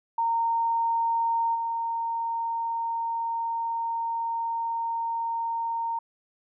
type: tone with level steps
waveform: sine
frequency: 921 Hz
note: A#5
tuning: 21 cents flat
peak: -22 / -26 dBFS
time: 0.18-5.99 s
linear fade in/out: 5 ms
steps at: 1.54 s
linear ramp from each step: 20 ms
effects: none